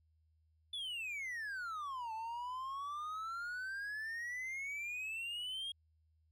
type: exponential two-way sweep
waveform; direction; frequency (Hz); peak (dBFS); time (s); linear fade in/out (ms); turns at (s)
triangle; down then up; 3520 to 873 to 3281; -38; 0.73-5.72; 5; 2.13
effects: added 79 Hz sine -70 dBFS peak until 6.31 s